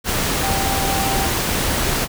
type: tone in noise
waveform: sine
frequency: 781 Hz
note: G5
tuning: 7 cents flat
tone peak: -23 dBFS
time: 0.4-1.3 s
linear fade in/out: 50 ms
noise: pink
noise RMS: -20 dBFS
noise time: 0.04-2.08 s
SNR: -6 dB
effects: none